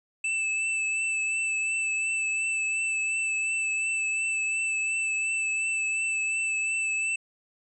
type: tone with vibrato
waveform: square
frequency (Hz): 2637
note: E7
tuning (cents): 0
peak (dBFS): -26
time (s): 0.24-7.16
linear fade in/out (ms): 5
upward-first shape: triangle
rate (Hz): 2.8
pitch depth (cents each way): 25
effects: resampled to 24000 Hz